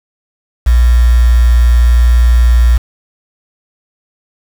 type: tone with quantisation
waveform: sine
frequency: 59.6 Hz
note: A#1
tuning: 39 cents sharp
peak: -4 dBFS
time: 0.66-2.78 s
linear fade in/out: 10 ms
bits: 4
effects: none